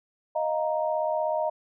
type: chord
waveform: sine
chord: Eb suspended second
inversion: none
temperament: equal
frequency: 622.3 / 698.5 / 932.3 Hz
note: Eb5 / F5 / Bb5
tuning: 0 / 0 / 0 cents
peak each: -26 / -31 / -30 dBFS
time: 0.35-1.5 s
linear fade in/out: 10 ms
effects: none